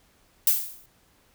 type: noise with exponential decay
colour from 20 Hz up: violet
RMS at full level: -17 dBFS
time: 0.47-0.86 s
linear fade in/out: 2 ms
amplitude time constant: 84 ms
effects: pink hiss -62 dBFS RMS until 1.34 s